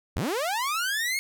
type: linear sweep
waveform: sawtooth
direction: up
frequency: 46.25 to 2200 Hz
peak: -22 dBFS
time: 0.16-1.19 s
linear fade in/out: 0 ms
effects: none